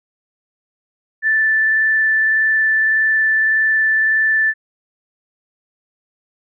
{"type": "tone with frequency modulation", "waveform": "sine", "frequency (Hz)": 1760, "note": "A6", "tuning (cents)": 0, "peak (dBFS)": -12, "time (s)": [1.22, 4.54], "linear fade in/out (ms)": 50, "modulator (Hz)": 21.7, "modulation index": 0.54, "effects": []}